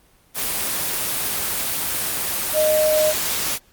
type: tone in noise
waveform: sine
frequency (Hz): 616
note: D#5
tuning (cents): -17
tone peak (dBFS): -15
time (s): 2.53-3.14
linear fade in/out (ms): 50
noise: white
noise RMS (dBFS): -23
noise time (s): 0.34-3.59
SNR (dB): +5
effects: pink hiss -56 dBFS RMS until 3.72 s + Opus 24 kbps